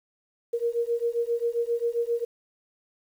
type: beating tone pair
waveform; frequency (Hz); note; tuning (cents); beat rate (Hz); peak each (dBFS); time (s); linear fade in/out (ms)
sine; 466.2 / 473.7; A#4 / A#4; 0 / +28; 7.5; -27; 0.53-2.25; 10
effects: 9-bit